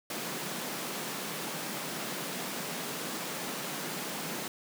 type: high-pass noise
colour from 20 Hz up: pink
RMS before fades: -37 dBFS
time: 0.1-4.48 s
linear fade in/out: 2 ms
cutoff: 150 Hz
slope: 48 dB/octave
effects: none